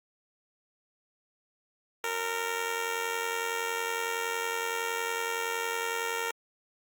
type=tone with amplitude modulation; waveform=10% pulse; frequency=461.2 Hz; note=A#4; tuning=19 cents flat; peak=-19 dBFS; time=2.04-6.31 s; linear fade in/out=2 ms; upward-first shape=sine; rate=90.8 Hz; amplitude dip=60%; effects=Opus 48 kbps